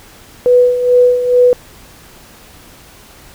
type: tone with tremolo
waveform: sine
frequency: 493.9 Hz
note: B4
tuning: in tune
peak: -4 dBFS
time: 0.46-1.53 s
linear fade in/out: 0 ms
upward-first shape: sine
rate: 2.3 Hz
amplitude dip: 65%
effects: pink hiss -40 dBFS RMS until 3.34 s